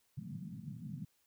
pink band-pass noise, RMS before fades -45 dBFS, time 0.17-1.05 s, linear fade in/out 5 ms, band 120 to 220 Hz, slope 48 dB/octave, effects white hiss -75 dBFS RMS until 1.26 s

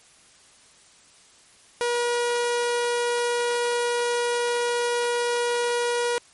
sawtooth tone, 480 Hz, B4, 49 cents flat, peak -18 dBFS, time 1.81-6.18 s, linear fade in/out 0 ms, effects white hiss -54 dBFS RMS until 6.33 s + MP3 48 kbps

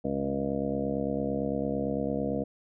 harmonic tone with a mistuned harmonic, 68.9 Hz, C#2, 10 cents flat, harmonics 1 / 2 / 3 / 4 / 5 / 6 / 7 / 8 / 9 / 10, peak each -43 / -39 / -33 / -33 / -41 / -45 / -33 / -43 / -36 / -42 dBFS, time 0.04-2.44 s, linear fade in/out 10 ms, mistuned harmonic 2, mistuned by -25 cents, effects none

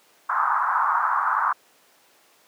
pink band-pass noise, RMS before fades -22 dBFS, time 0.29-1.53 s, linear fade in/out 10 ms, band 910 to 1400 Hz, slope 48 dB/octave, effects pink hiss -57 dBFS RMS until 2.47 s + high-pass 400 Hz 12 dB/octave

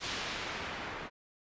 white noise with low-pass filter sweep, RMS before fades -39 dBFS, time 0-1.1 s, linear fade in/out 50 ms, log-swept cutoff 4500 to 1500 Hz, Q 0.83, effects resampled to 16000 Hz

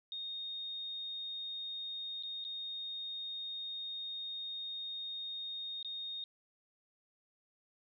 sine tone with dropouts, 3700 Hz, A#7, 14 cents flat, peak -39 dBFS, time 0.12-6.24 s, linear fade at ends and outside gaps 1 ms, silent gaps 2.226-2.234 / 2.442-2.449 / 5.828-5.847 s, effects none

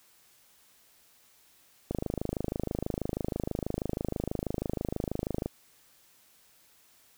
click train, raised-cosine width 2 ms, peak -17 dBFS, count 94, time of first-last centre 1.91-5.46 s, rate 26.2 Hz, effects white hiss -62 dBFS RMS until 7.17 s

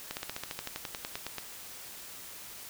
slowing click train, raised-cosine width 0.2 ms, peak -18 dBFS, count 16, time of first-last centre 0.11-1.383 s, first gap 59 ms, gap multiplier 1.05, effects white hiss -46 dBFS RMS until 2.69 s

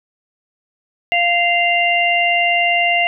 harmonic tone, 695 Hz, F5, 9 cents flat, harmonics 1 / 3 / 4, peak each -17 / -17 / -17 dBFS, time 1.12-3.07 s, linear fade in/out 0 ms, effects none

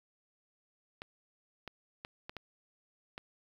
clicks, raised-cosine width 0.3 ms, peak -26 dBFS, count 6, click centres 1.019 / 1.677 / 2.049 / 2.295 / 2.367 / 3.179 s, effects 9-bit

